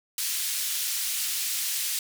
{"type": "band-pass noise", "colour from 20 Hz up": "white", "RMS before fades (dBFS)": -29, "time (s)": [0.18, 1.99], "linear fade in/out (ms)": 2, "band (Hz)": [2600, 15000], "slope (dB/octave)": 12, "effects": []}